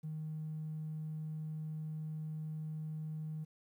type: tone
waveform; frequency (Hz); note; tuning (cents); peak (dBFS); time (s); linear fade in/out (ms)
triangle; 155.56; D#3; 0; -35; 0.03-3.45; 20
effects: tanh soft clip ceiling -36 dBFS + 12-bit